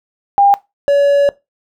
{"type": "tone pair in turn", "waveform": ["sine", "triangle"], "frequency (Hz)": [802, 567.1], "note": ["G5", "C#5"], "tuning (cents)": [39, 39], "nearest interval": "tritone", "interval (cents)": 600, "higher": "first", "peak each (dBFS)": -6, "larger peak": "neither", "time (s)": [[0.38, 0.54], [0.88, 1.29]], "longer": "second", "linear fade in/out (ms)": 0, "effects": ["noise-tail reverb RT60 0.2 s tail -19 dB re dry"]}